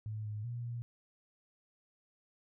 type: tone with pitch steps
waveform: sine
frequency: 107.9 / 105.9 / 119.7 / 118.8 Hz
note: A2 / G#2 / A#2 / A#2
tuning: -33 / +34 / +46 / +33 cents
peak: -37 dBFS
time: 0.06-0.82 s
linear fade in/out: 0 ms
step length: 190 ms
effects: none